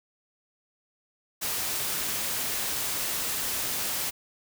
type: noise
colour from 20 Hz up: white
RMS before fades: -30 dBFS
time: 1.41-4.11 s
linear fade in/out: 20 ms
effects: none